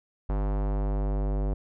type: tone with low-pass filter sweep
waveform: square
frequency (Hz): 50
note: G1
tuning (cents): +35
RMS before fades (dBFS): -27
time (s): 0.29-1.54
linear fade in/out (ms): 5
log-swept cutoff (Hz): 990 to 640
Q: 1.2
effects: none